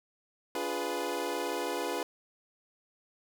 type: chord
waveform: 25% pulse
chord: D diminished seventh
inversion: none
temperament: equal with one note detuned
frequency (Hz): 289.3 / 349.2 / 415.3 / 493.9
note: D4 / F4 / Ab4 / Cb5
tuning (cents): -26 / 0 / 0 / 0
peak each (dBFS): -36 / -33 / -34 / -32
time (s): 0.55-2.03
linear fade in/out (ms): 2
effects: none